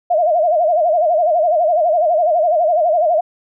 sine tone with vibrato, 659 Hz, E5, 1 cent flat, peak -11 dBFS, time 0.1-3.21 s, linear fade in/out 10 ms, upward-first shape sine, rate 12 Hz, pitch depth 150 cents each way, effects none

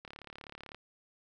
click train, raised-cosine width 0.3 ms, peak -30 dBFS, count 26, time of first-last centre 0.05-0.746 s, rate 35.9 Hz, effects none

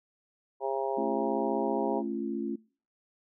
harmonic tone, 134.9 Hz, C#3, 47 cents flat, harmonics 3 / 4 / 5 / 6 / 7, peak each -33 / -34 / -35 / -36 / -36 dBFS, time 0.6-2.03 s, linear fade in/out 50 ms
sine chord, A augmented, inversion none, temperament just, 220 / 275 / 343.8 Hz, A3 / C#4 / E#4, 0 / -14 / -27 cents, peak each -35 dBFS, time 0.97-2.56 s, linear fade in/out 10 ms
effects noise-tail reverb RT60 0.4 s tail -23 dB re dry

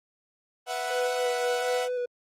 sawtooth chord, B suspended fourth, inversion none, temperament equal, 493.9 / 659.3 / 740 Hz, B4 / E5 / F#5, 0 / 0 / 0 cents, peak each -32 / -31 / -27 dBFS, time 0.66-1.89 s, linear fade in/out 50 ms
triangle tone with vibrato, 493.9 Hz, B4, in tune, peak -25 dBFS, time 0.9-2.06 s, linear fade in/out 10 ms, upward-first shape square, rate 1.4 Hz, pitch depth 15 cents each way
effects low-pass 11000 Hz 12 dB/octave + Opus 24 kbps

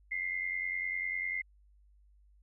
sine tone pair together, 2026 / 2116 Hz, B6 / C7, +44 / +19 cents, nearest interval minor second, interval 75 cents, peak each -37 / -34 dBFS, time 0.11-1.42 s, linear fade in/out 10 ms, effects added 50 Hz sine -60 dBFS peak until 2.42 s

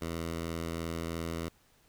10% pulse tone, 83 Hz, E2, 12 cents sharp, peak -26 dBFS, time 0.01-1.49 s, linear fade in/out 10 ms, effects pink hiss -66 dBFS RMS until 1.88 s

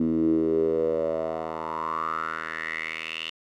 10% pulse tone with band-pass filter sweep, 80.5 Hz, E2, 41 cents flat, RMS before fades -27 dBFS, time 0-3.3 s, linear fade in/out 5 ms, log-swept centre 260 to 3000 Hz, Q 6.6, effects none

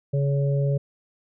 harmonic tone, 140.1 Hz, C#3, 19 cents sharp, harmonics 1 / 3 / 4, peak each -20 / -31 / -30 dBFS, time 0.13-0.78 s, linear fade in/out 10 ms, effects none

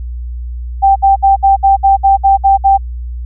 sine tone bursts, 784 Hz, G5, in tune, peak -4 dBFS, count 10, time 0.82-2.778 s, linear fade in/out 20 ms, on 140 ms, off 62 ms, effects added 60 Hz sine -19 dBFS peak until 3.25 s

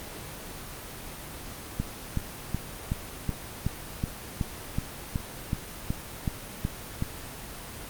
click train, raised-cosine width 5 ms, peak -14 dBFS, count 15, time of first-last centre 1.8-7.024 s, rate 2.68 Hz, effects pink hiss -40 dBFS RMS until 7.89 s + Opus 24 kbps

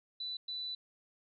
sine tone bursts at uneven times, 3980 Hz, B7, 13 cents sharp, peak -37 dBFS, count 2, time 0.2-0.37 / 0.48-0.75 s, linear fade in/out 5 ms, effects none

